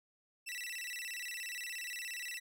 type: tone with vibrato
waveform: sawtooth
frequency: 2285 Hz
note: D7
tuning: 48 cents flat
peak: -37 dBFS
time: 0.46-2.4 s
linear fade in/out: 20 ms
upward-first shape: square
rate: 17 Hz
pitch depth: 270 cents each way
effects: none